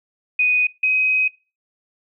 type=tone pair in turn; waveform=sine; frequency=2489 / 2524 Hz; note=D#7 / D#7; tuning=0 / +24 cents; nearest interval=unison; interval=24 cents; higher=second; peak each=-14 dBFS; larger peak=neither; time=0.39-0.67 / 0.83-1.28 s; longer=second; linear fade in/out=5 ms; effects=noise-tail reverb RT60 0.3 s tail -22 dB re dry